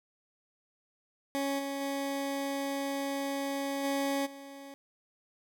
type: tone with level steps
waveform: 20% pulse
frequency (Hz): 277.2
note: C#4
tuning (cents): 0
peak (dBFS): -25 / -29 / -27 / -24 / -40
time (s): 1.35-4.74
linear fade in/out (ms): 0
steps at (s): 1.58 / 1.8 / 3.83 / 4.25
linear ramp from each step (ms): 20
effects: none